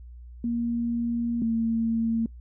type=tone pair in turn; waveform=sine; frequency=235.2 / 227.3 Hz; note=A#3 / A#3; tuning=+16 / -43 cents; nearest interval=minor second; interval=59 cents; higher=first; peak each=-24 / -22 dBFS; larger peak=second; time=0.44-1.42 / 1.42-2.26 s; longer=first; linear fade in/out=2 ms; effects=noise-tail reverb RT60 0.1 s tail -24 dB re dry + added 60 Hz sine -41 dBFS peak until 2.4 s